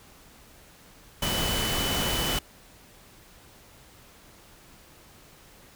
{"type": "tone in noise", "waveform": "sine", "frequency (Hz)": 2997, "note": "F#7", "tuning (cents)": 22, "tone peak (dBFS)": -31, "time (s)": [1.22, 2.39], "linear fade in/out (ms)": 5, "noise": "pink", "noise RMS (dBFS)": -28, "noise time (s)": [1.22, 2.39], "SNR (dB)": -6, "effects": ["pink hiss -53 dBFS RMS until 5.75 s"]}